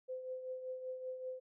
sine tone with tremolo, 513 Hz, C5, 34 cents flat, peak -38 dBFS, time 0.08-1.4 s, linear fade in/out 20 ms, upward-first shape triangle, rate 5.2 Hz, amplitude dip 60%, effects none

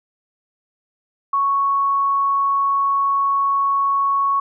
sine tone, 1108.7 Hz, C#6, in tune, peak -15 dBFS, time 1.33-4.4 s, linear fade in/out 5 ms, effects none

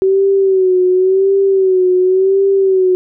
sine tone with vibrato, 378.7 Hz, F#4, 40 cents sharp, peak -8 dBFS, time 0.02-2.95 s, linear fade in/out 0 ms, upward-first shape sine, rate 0.92 Hz, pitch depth 63 cents each way, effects none

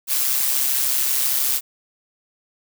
blue noise with amplitude modulation, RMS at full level -18 dBFS, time 0.07-1.61 s, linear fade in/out 50 ms, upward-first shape sine, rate 133 Hz, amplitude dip 50%, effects none

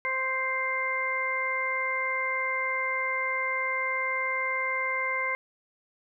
harmonic tone, 523.3 Hz, C5, in tune, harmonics 1 / 2 / 3 / 4, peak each -36 / -32 / -37 / -28 dBFS, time 0.05-5.35 s, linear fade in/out 0 ms, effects none

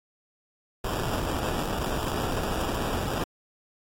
pink noise with sample-and-hold, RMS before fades -29 dBFS, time 0.84-3.24 s, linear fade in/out 5 ms, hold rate 2100 Hz, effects AAC 48 kbps

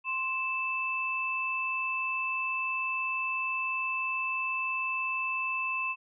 sine tone pair together, 1046.5 / 2637 Hz, C6 / E7, 0 / 0 cents, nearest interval octave + major third, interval 1600 cents, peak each -34 / -30 dBFS, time 0.04-5.96 s, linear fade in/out 50 ms, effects none

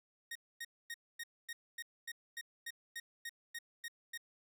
sawtooth tone bursts, 1864.7 Hz, A#6, in tune, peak -38 dBFS, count 14, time 0.31-4.176 s, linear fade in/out 5 ms, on 44 ms, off 250 ms, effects none

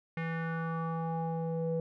square tone with low-pass filter sweep, 164.2 Hz, E3, 6 cents flat, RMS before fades -34 dBFS, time 0.17-1.8 s, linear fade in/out 2 ms, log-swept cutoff 2100 to 480 Hz, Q 3.8, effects none

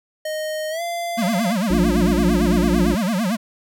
square tone with pitch glide, 620 to 687.9 Hz, D#5 to F5, -6 to -26 cents, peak -24 dBFS, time 0.25-1.53 s, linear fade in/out 5 ms, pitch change +180 cents, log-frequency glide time 0.7-0.82 s
square tone with vibrato, 204.5 Hz, G#3, 26 cents flat, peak -19 dBFS, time 1.17-3.37 s, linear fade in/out 20 ms, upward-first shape sine, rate 8.9 Hz, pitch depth 250 cents each way
harmonic tone, 58.27 Hz, A#1, in tune, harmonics 1 / 3 / 5 / 6, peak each -22 / -22 / -22 / -22 dBFS, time 1.7-2.95 s, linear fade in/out 5 ms
effects none

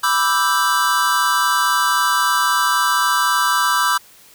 square chord, E minor seventh, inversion second, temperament equal, 987.8 / 1174.7 / 1318.5 / 1568 Hz, B5 / D6 / E6 / G6, 0 / 0 / 0 / 0 cents, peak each -21 dBFS, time 0.03-3.98 s, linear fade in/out 10 ms, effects white hiss -47 dBFS RMS until 4.34 s

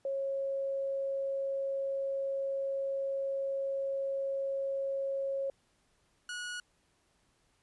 sine / sawtooth tone pair in turn, 546 / 1457.6 Hz, C#5 / F#6, -26 / -26 cents, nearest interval octave + perfect fourth, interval 1700 cents, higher second, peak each -31 / -34 dBFS, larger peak first, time 0.05-5.5 / 6.29-6.6 s, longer first, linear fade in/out 2 ms, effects pink hiss -72 dBFS RMS until 7.62 s + resampled to 24000 Hz

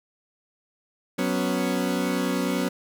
30% pulse chord, F# suspended fourth, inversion none, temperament equal, 185 / 246.9 / 277.2 Hz, F#3 / B3 / C#4, 0 / 0 / 0 cents, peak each -25 dBFS, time 1.18-2.69 s, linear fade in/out 10 ms, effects none

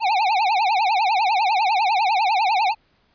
square tone with vibrato, 817 Hz, G#5, 29 cents flat, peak -17 dBFS, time 0-2.75 s, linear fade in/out 50 ms, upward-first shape triangle, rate 10 Hz, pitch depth 240 cents each way, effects pink hiss -62 dBFS RMS until 3.14 s + resampled to 11025 Hz

